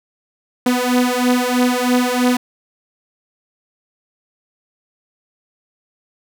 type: beating tone pair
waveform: sawtooth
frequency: 246.9 / 250 Hz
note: B3 / B3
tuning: 0 / +21 cents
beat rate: 3.1 Hz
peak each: -13 dBFS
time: 0.66-2.37 s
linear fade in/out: 5 ms
effects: none